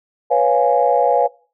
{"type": "chord", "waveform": "sine", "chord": "C# dominant seventh", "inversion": "third", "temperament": "equal", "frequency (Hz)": [493.9, 554.4, 698.5, 830.6], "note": ["B4", "C#5", "E#5", "G#5"], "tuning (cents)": [0, 0, 0, 0], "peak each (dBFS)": -17, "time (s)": [0.3, 1.28], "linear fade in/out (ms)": 20, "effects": ["noise-tail reverb RT60 0.4 s tail -23 dB re dry", "tanh soft clip ceiling -1 dBFS"]}